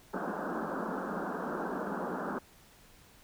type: band-pass noise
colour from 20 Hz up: pink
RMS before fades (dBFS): -36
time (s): 0.13-2.39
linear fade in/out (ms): 10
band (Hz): 170 to 1600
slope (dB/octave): 96
effects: pink hiss -59 dBFS RMS until 3.23 s